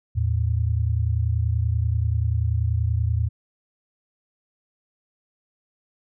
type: tone pair together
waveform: sine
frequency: 80.6 / 110.98 Hz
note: E2 / A2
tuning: -38 / +15 cents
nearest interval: tritone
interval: 553 cents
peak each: -22 dBFS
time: 0.15-3.29 s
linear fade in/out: 20 ms
effects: none